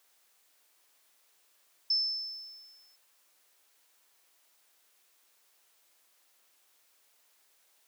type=tone with exponential decay; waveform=sine; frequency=5274 Hz; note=E8; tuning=in tune; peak=-23 dBFS; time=1.9-2.96 s; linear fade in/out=5 ms; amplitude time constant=230 ms; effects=white hiss -68 dBFS RMS until 7.87 s + high-pass 400 Hz 12 dB/octave